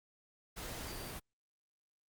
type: tone in noise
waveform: sine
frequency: 4699 Hz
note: D8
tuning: in tune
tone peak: -52 dBFS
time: 0.86-1.12 s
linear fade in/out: 20 ms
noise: pink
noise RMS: -44 dBFS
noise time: 0.56-1.2 s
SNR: -11 dB
effects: Opus 48 kbps